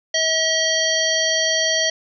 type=harmonic tone; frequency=641 Hz; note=E5; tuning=49 cents flat; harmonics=1 / 3 / 5 / 7 / 9; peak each=-23 / -23 / -23 / -23 / -23 dBFS; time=0.14-1.9 s; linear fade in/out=5 ms; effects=none